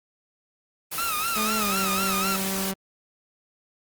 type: noise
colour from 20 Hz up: white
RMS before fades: -30 dBFS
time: 0.91-2.72 s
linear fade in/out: 20 ms
type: tone with vibrato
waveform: sawtooth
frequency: 1298 Hz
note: E6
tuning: 27 cents flat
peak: -22 dBFS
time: 0.98-2.36 s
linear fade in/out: 0 ms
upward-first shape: sine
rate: 4 Hz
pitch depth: 110 cents each way
type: tone with pitch glide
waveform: sawtooth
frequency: 216 to 192.43 Hz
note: A3 to G3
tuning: -32 to -32 cents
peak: -24 dBFS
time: 1.36-2.74 s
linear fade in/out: 10 ms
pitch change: -200 cents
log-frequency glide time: 1.59-1.74 s
effects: Opus 24 kbps